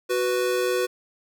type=tone pair together; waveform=square; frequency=370 / 493.9 Hz; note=F#4 / B4; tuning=0 / 0 cents; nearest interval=perfect fourth; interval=500 cents; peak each=-25 dBFS; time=0.09-0.87 s; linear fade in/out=20 ms; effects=none